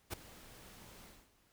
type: noise with ADSR envelope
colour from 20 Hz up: pink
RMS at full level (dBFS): -38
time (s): 0.1-1.3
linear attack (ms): 33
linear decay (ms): 6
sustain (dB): -18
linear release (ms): 250
effects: pink hiss -71 dBFS RMS until 1.52 s